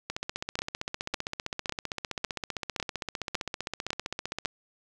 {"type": "two click trains", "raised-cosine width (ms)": 0.2, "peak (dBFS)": [-15, -11], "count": [68, 8], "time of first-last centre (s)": [[0.1, 4.451], [0.59, 4.457]], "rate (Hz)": [15.4, 1.81], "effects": []}